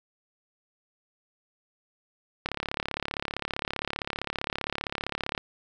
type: click train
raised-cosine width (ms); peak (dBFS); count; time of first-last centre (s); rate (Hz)
0.3; -13; 104; 2.46-5.378; 35.3
effects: none